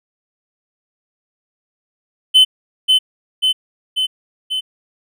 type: tone with echo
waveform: triangle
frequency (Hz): 3045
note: F#7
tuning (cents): +49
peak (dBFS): -4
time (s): 2.34-2.45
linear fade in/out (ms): 20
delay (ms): 540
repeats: 4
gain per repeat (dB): -3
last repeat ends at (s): 4.61
effects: none